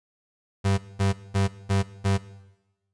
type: tone bursts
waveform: 35% pulse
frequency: 98 Hz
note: G2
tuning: in tune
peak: -18 dBFS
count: 5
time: 0.64-2.18 s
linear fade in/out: 20 ms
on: 140 ms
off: 210 ms
effects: noise-tail reverb RT60 1.0 s tail -17 dB re dry + resampled to 22050 Hz